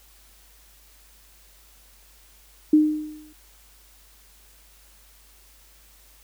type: tone with exponential decay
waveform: sine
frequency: 305.5 Hz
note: D#4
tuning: 32 cents flat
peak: -10 dBFS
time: 2.73-3.33 s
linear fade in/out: 5 ms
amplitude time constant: 130 ms
effects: added 50 Hz sine -55 dBFS peak until 6.23 s + white hiss -55 dBFS RMS until 6.23 s